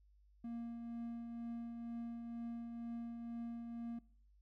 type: tone with tremolo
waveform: triangle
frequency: 233.7 Hz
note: A#3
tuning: 5 cents sharp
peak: -39 dBFS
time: 0.44-3.99 s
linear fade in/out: 5 ms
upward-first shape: triangle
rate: 2.1 Hz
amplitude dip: 40%
effects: noise-tail reverb RT60 0.5 s tail -21 dB re dry + added 50 Hz sine -65 dBFS peak until 4.41 s